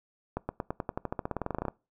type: accelerating click train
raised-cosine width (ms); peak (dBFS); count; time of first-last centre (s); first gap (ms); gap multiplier
1; -17; 21; 0.37-1.683; 120; 0.93
effects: noise-tail reverb RT60 0.3 s tail -23 dB re dry